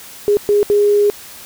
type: tone bursts at uneven times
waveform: sine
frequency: 411.7 Hz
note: G#4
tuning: 15 cents flat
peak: -9 dBFS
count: 3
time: 0.28-0.37 / 0.49-0.63 / 0.7-1.1 s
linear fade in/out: 0 ms
effects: white hiss -36 dBFS RMS until 1.45 s